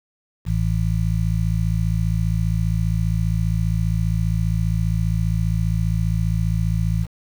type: harmonic tone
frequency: 55 Hz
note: A1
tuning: in tune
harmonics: 1 / 2 / 3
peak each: -22 / -21 / -23 dBFS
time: 0.45-7.07 s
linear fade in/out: 50 ms
effects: 7-bit

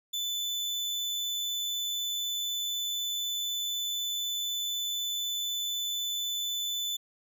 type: tone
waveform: 35% pulse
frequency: 3504 Hz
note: A7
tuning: 8 cents flat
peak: -28 dBFS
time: 0.13-6.97 s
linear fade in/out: 10 ms
effects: none

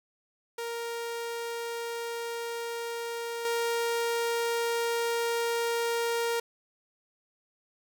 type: tone with level steps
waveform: sawtooth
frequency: 466.8 Hz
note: A#4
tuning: 2 cents sharp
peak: -29 / -23 dBFS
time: 0.58-6.4 s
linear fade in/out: 5 ms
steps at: 3.45 s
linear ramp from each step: 2 ms
effects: none

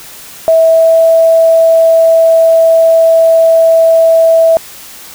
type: tone with pitch glide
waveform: sine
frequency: 651 to 655.5 Hz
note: E5 to E5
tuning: -22 to -10 cents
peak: -3 dBFS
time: 0.48-4.57 s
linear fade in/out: 0 ms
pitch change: +12 cents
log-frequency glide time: 0.61-1 s
effects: white hiss -31 dBFS RMS until 5.14 s

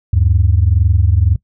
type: tone pair together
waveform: sine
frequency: 76.8 / 98.66 Hz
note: D#2 / G2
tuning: -22 / +12 cents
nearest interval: major third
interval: 434 cents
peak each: -11 dBFS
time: 0.13-1.36 s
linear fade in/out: 5 ms
effects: noise-tail reverb RT60 0.1 s tail -21 dB re dry + tanh soft clip ceiling -1 dBFS

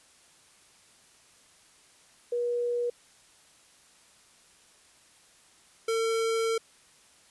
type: tone pair in turn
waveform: sine / square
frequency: 481.3 / 452 Hz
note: B4 / A4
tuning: -45 / +47 cents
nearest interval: minor second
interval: 108 cents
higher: first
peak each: -26 dBFS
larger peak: neither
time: 2.32-2.9 / 5.88-6.58 s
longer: second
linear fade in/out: 5 ms
effects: white hiss -59 dBFS RMS until 7.3 s + resampled to 24000 Hz

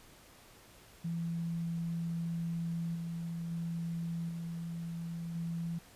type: tone with level steps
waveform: sine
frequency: 167.8 Hz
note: E3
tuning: 31 cents sharp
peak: -33 / -36 / -34 / -37 / -34 dBFS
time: 1.04-5.79 s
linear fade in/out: 10 ms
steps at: 2.95 / 3.51 / 4.29 / 5.35 s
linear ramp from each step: 5 ms
effects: pink hiss -58 dBFS RMS until 5.95 s + resampled to 32000 Hz

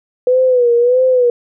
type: tone with vibrato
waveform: sine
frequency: 493.9 Hz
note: B4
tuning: in tune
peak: -8 dBFS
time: 0.27-1.3 s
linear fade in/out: 2 ms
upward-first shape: sine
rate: 1.6 Hz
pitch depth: 79 cents each way
effects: none

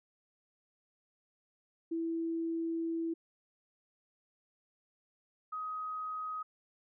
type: tone pair in turn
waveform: sine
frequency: 330 / 1258.6 Hz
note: E4 / D#6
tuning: +2 / +19 cents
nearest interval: octave + major seventh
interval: 2317 cents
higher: second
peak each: -32 / -36 dBFS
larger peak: first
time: 1.91-3.14 / 5.52-6.43 s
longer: first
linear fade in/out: 10 ms
effects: none

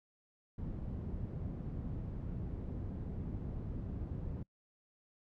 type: low-pass noise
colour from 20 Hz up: white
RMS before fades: -41 dBFS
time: 0.58-4.43 s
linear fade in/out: 5 ms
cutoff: 150 Hz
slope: 12 dB/octave
effects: noise-tail reverb RT60 0.1 s tail -26 dB re dry

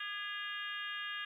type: harmonic tone with a mistuned harmonic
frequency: 404.5 Hz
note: G#4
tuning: 46 cents flat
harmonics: 3 / 4 / 5 / 6 / 7 / 8 / 9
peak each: -47 / -41 / -50 / -52 / -45 / -48 / -54 dBFS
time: 0-1.25 s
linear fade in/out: 5 ms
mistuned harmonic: 4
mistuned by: +49 cents
effects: 12-bit

